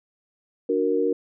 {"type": "chord", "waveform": "sine", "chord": "D augmented", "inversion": "none", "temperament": "equal with one note detuned", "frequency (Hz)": [293.7, 367.7, 466.2], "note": ["D4", "F#4", "A#4"], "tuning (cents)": [0, -11, 0], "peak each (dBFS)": [-26, -25, -22], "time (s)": [0.69, 1.13], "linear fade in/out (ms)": 5, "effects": []}